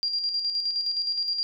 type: tone with tremolo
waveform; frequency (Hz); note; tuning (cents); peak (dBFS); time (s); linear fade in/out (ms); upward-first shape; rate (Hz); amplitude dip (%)
sine; 4769; D8; +26; -23; 0.03-1.43; 0; square; 9.6; 45
effects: none